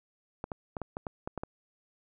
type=clicks; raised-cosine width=1 ms; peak=-21 dBFS; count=9; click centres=0.441 / 0.518 / 0.768 / 0.817 / 0.969 / 1.068 / 1.275 / 1.377 / 1.435 s; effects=none